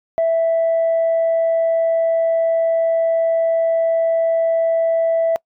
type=tone; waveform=sine; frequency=659.3 Hz; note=E5; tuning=in tune; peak=-12 dBFS; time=0.18-5.36 s; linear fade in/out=0 ms; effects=noise-tail reverb RT60 0.1 s tail -26 dB re dry + tanh soft clip ceiling -11 dBFS